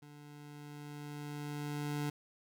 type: tone with level ramp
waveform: 25% pulse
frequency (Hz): 146.83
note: D3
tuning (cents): 0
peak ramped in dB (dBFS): -49 to -30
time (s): 0.02-2.1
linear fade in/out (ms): 5
effects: none